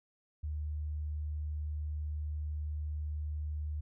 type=tone; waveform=sine; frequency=75.5 Hz; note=D2; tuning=48 cents sharp; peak=-34 dBFS; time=0.43-3.81 s; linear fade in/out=10 ms; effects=none